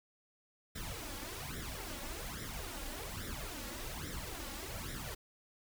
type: noise with flanger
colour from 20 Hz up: pink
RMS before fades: -43 dBFS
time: 0.75-5.15 s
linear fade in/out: 10 ms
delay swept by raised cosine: 0.54 to 3.64 ms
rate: 1.2 Hz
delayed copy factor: +0.75
effects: none